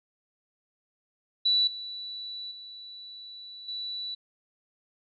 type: tone with level steps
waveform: sine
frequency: 3951 Hz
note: B7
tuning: in tune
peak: -20 / -35 / -41 / -32 dBFS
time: 1.45-4.15 s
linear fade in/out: 10 ms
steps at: 1.67 / 2.51 / 3.68 s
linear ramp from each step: 5 ms
effects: MP3 64 kbps